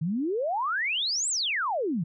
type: exponential two-way sweep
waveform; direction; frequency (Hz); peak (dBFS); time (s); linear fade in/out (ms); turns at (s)
sine; up then down; 148.2 to 8230 to 148.2; -25; 0.01-2.04; 10; 1.29
effects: none